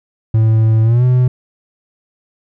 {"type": "tone with pitch glide", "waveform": "triangle", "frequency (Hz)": [110.9, 125.93], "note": ["A2", "B2"], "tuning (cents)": [14, 34], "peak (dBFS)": -6, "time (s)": [0.34, 1.28], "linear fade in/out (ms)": 5, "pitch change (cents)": 220, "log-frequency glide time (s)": [0.84, 1.04], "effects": []}